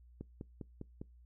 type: click train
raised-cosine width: 3 ms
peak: -30 dBFS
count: 5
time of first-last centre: 0.21-1.015 s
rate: 4.97 Hz
effects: noise-tail reverb RT60 0.2 s tail -24 dB re dry + added 60 Hz sine -57 dBFS peak until 1.25 s